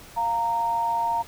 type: tone pair together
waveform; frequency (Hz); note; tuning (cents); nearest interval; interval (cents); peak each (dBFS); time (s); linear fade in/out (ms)
sine; 698.5 / 925.2; F5 / A#5; 0 / -13; perfect fourth; 487; -30 / -22; 0.16-1.23; 20
effects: pink hiss -46 dBFS RMS until 1.27 s